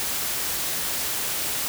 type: noise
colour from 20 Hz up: white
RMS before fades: -27 dBFS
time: 0-1.68 s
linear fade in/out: 0 ms
effects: none